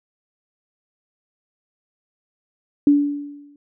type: tone with exponential decay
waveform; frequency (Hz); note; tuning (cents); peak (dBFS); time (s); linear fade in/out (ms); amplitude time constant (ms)
sine; 288.3; D4; -32; -8; 2.87-3.56; 2; 150
effects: none